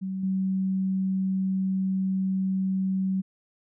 sine tone with level steps, 190 Hz, F#3, 46 cents sharp, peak -28 / -23 dBFS, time 0.01-3.22 s, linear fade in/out 20 ms, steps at 0.23 s, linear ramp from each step 5 ms, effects none

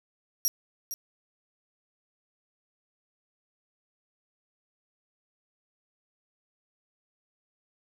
25% pulse tone with echo, 5670 Hz, F8, 25 cents sharp, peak -18 dBFS, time 0.45-0.48 s, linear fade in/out 0 ms, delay 460 ms, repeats 1, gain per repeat -10 dB, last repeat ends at 0.94 s, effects none

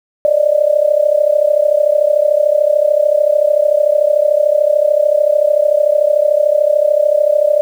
sine tone with amplitude modulation, 595 Hz, D5, 22 cents sharp, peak -5 dBFS, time 0.25-7.61 s, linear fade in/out 0 ms, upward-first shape sine, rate 33.5 Hz, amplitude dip 85%, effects 7-bit

